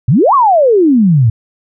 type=exponential two-way sweep; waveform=sine; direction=up then down; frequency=105.3 to 1161 to 105.3 Hz; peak=-5 dBFS; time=0.08-1.3 s; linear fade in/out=5 ms; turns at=0.34 s; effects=none